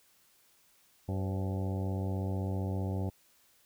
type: harmonic tone with a mistuned harmonic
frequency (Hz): 95.6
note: G2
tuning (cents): -43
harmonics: 1 / 2 / 3 / 4 / 5 / 6 / 7 / 8 / 9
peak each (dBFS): -32 / -38 / -42 / -44 / -46 / -48 / -49 / -50 / -51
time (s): 1.08-3.1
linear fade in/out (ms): 10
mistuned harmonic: 5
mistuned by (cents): +74
effects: white hiss -66 dBFS RMS until 3.65 s